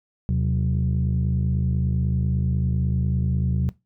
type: tone cluster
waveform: sine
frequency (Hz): 77.6 / 127.7 / 183.9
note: D#2 / C3 / F#3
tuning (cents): -4 / -42 / -10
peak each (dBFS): -22 / -22 / -24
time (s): 0.29-3.69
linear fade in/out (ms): 0
effects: noise-tail reverb RT60 0.2 s tail -19 dB re dry + tanh soft clip ceiling -14 dBFS

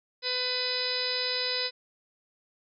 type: harmonic tone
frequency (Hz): 501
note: B4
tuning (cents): +25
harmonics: 1 / 2 / 3 / 4 / 5 / 6 / 7 / 8 / 9 / 10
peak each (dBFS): -36 / -43 / -41 / -38 / -39 / -43 / -41 / -32 / -40 / -32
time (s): 0.22-1.71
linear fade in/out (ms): 50
effects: none

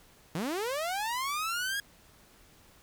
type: linear sweep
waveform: sawtooth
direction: up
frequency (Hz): 146.83 to 1661.2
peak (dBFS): -27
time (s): 0.35-1.8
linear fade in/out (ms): 2
effects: pink hiss -59 dBFS RMS until 2.82 s

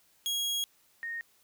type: tone pair in turn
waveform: sawtooth / sine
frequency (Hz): 3300 / 1852.1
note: G#7 / A#6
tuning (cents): -12 / -12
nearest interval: minor seventh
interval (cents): 1000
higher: first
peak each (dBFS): -26 / -34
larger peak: first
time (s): 0.26-0.64 / 1.03-1.21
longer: first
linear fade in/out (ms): 0
effects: white hiss -66 dBFS RMS until 1.43 s

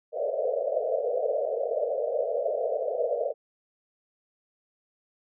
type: band-pass noise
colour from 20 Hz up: pink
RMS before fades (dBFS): -28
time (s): 0.12-3.34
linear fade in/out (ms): 50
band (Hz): 450 to 670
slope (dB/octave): 96
effects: none

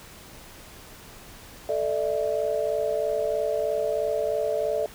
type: chord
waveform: sine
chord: A suspended fourth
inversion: none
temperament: equal with one note detuned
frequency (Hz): 440 / 596.2 / 659.3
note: A4 / D5 / E5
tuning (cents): 0 / +26 / 0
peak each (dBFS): -28 / -26 / -29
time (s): 1.69-4.86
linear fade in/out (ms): 2
effects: pink hiss -46 dBFS RMS until 4.94 s

